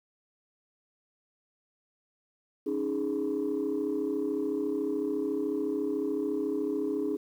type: chord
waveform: sine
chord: C# suspended second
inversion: none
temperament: equal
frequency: 277.2 / 311.1 / 415.3 Hz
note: C#4 / D#4 / G#4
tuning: 0 / 0 / 0 cents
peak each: -32 / -31 / -30 dBFS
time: 2.66-7.17 s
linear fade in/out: 10 ms
effects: tanh soft clip ceiling -22 dBFS + 10-bit